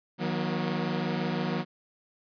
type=tone cluster; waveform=sawtooth; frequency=157 / 183 / 239 Hz; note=D#3 / F#3 / A#3; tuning=+16 / -19 / +43 cents; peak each=-29 / -27 / -29 dBFS; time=0.18-1.65 s; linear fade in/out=50 ms; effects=resampled to 11025 Hz